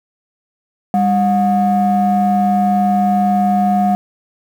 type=ring-modulated tone; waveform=triangle; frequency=261.6 Hz; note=C4; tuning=in tune; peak=-5 dBFS; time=0.94-3.95 s; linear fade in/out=0 ms; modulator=461 Hz; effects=tanh soft clip ceiling -4 dBFS + 7-bit